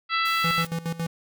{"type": "harmonic tone", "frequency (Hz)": 664, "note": "E5", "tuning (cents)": 12, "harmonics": [2, 3, 4, 5, 6, 7], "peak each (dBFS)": [-24, -28, -30, -32, -34, -35], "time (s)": [0.09, 0.66], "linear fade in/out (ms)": 50}
{"type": "band-stop noise", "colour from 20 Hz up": "white", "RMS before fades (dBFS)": -40, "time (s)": [0.25, 0.67], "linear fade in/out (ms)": 5, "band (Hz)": [380, 610], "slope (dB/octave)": 96}
{"type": "tone with tremolo", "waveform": "square", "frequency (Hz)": 166.2, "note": "E3", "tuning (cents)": 15, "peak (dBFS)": -26, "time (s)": [0.44, 1.07], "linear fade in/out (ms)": 5, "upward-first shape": "square", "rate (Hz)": 7.2, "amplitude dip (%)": 80}
{"effects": []}